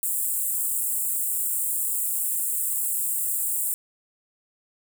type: high-pass noise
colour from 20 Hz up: pink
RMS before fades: -26 dBFS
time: 0.03-3.74 s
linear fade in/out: 0 ms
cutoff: 7600 Hz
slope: 96 dB/octave
effects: none